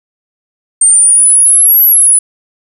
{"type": "exponential two-way sweep", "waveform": "sine", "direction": "up then down", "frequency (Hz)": [8680, 11810, 9900], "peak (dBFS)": -3, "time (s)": [0.81, 2.19], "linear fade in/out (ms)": 5, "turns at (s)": 1.84, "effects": []}